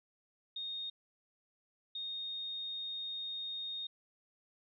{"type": "tone bursts at uneven times", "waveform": "sine", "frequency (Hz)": 3700, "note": "A#7", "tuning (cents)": -14, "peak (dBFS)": -38, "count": 2, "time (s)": [[0.56, 0.9], [1.95, 3.87]], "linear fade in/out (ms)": 5, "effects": []}